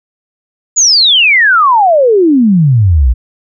sine exponential sweep, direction down, 7040 to 55.3 Hz, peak -4 dBFS, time 0.76-3.14 s, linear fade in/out 20 ms, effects none

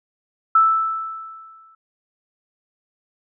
sine tone with exponential decay, 1318.5 Hz, E6, in tune, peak -9 dBFS, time 0.55-1.75 s, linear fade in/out 5 ms, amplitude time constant 260 ms, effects none

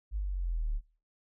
sine linear sweep, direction down, 52.3 to 34.65 Hz, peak -29 dBFS, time 0.11-0.81 s, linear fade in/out 50 ms, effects noise-tail reverb RT60 0.4 s tail -18 dB re dry

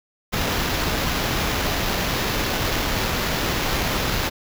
pink noise with sample-and-hold, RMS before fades -23 dBFS, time 0.32-4.3 s, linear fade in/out 20 ms, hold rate 8820 Hz, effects none

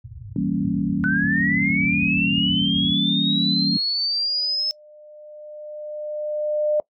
white low-pass noise, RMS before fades -33 dBFS, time 0.04-2.94 s, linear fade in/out 10 ms, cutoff 130 Hz, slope 96 dB/octave
sine chord, E diminished seventh, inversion none, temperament equal, 164.81 / 196 / 233.1 / 277.2 Hz, E3 / G3 / Bb3 / Db4, 0 / 0 / 0 / 0 cents, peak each -26 / -24 / -26 / -25 dBFS, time 0.36-3.77 s, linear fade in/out 2 ms
sine linear sweep, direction up, 1480 to 5240 Hz, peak -20 dBFS, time 1.04-4.71 s, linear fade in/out 0 ms
sine tone with exponential growth, 602 Hz, D5, 43 cents sharp, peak -16 dBFS, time 4.08-6.8 s, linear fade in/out 1 ms, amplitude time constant 590 ms
effects noise-tail reverb RT60 0.1 s tail -22 dB re dry + high-pass 80 Hz 12 dB/octave

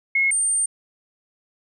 sine tone pair in turn, 2169 / 8787 Hz, C#7 / C#9, -38 / -16 cents, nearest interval 2 octaves, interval 2422 cents, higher second, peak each -16 / -18 dBFS, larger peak first, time 0.15-0.31 / 0.31-0.66 s, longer second, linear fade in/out 5 ms, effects none

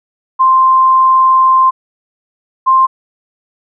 sine tone pair in turn, 1046.5 / 1051.7 Hz, C6 / C6, 0 / +9 cents, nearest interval unison, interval 9 cents, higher second, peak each -5 dBFS, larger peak neither, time 0.39-1.71 / 2.66-2.87 s, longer first, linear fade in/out 20 ms, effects none

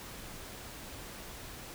silence, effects pink hiss -46 dBFS RMS until 1.74 s

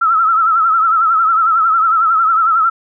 sine tone with vibrato, 1318.5 Hz, E6, in tune, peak -9 dBFS, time 0.01-2.7 s, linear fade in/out 10 ms, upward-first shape triangle, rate 11 Hz, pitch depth 90 cents each way, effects none

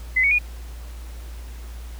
sine tone with pitch steps, 2034 / 2231 / 2447 Hz, C7 / C#7 / D#7, -50 / +11 / -29 cents, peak -15 dBFS, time 0.16-0.388 s, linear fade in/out 10 ms, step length 76 ms, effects added 58 Hz sine -33 dBFS peak until 1.99 s + pink hiss -47 dBFS RMS until 1.99 s

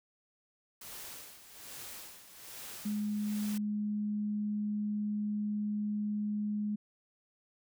white noise with tremolo, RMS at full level -45 dBFS, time 0.81-3.58 s, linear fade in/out 5 ms, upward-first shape sine, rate 1.2 Hz, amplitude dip 70%
sine tone, 209.1 Hz, G#3, 12 cents sharp, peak -31 dBFS, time 2.85-6.76 s, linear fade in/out 10 ms
effects none

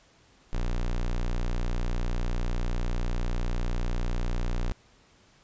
square tone, 30 Hz, B0, 49 cents flat, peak -26 dBFS, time 0.53-4.72 s, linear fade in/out 0 ms, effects pink hiss -60 dBFS RMS until 5.43 s + resampled to 16000 Hz

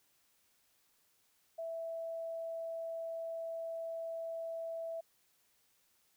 sine tone, 659.3 Hz, E5, in tune, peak -38 dBFS, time 1.58-5.01 s, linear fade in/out 10 ms, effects white hiss -73 dBFS RMS until 6.16 s

